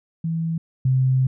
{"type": "tone pair in turn", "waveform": "sine", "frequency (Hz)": [164, 130.39], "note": ["E3", "C3"], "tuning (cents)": [-9, -6], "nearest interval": "major third", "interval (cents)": 397, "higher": "first", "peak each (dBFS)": [-21, -15], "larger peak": "second", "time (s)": [[0.24, 0.58], [0.85, 1.27]], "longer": "second", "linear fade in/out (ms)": 5, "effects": []}